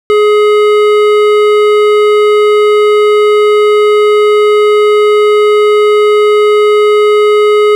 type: tone with hard clipping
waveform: sine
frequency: 420 Hz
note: G#4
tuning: 19 cents sharp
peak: -6 dBFS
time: 0.1-7.75 s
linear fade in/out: 0 ms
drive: 13 dB
effects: none